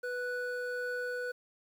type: tone pair together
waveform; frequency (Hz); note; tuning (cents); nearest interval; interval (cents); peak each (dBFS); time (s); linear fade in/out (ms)
triangle; 493.9 / 1480; B4 / F#6; 0 / 0; octave + perfect fifth; 1900; -34 / -35; 0.03-1.32; 10
effects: 10-bit